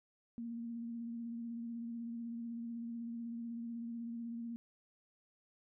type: tone with vibrato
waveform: sine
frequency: 233.1 Hz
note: A#3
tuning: in tune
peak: -40 dBFS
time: 0.38-4.56 s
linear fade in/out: 0 ms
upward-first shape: sine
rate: 16 Hz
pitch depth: 24 cents each way
effects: none